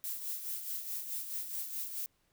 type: noise with tremolo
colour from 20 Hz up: violet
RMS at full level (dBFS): -37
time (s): 0.04-2.06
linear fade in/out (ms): 0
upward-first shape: sine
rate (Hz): 4.7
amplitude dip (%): 55
effects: pink hiss -74 dBFS RMS until 2.32 s